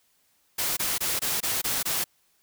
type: noise bursts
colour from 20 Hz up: white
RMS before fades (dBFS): -27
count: 7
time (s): 0.58-2.042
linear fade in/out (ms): 10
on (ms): 190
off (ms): 22
effects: white hiss -67 dBFS RMS until 2.42 s